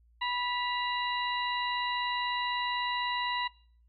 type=harmonic tone with a mistuned harmonic; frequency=982 Hz; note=B5; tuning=10 cents flat; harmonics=1 / 2 / 3 / 4; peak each=-32 / -35 / -37 / -38 dBFS; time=0.21-3.48 s; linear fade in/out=10 ms; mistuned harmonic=3; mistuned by=-78 cents; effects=noise-tail reverb RT60 0.5 s tail -22 dB re dry + added 58 Hz sine -60 dBFS peak until 3.88 s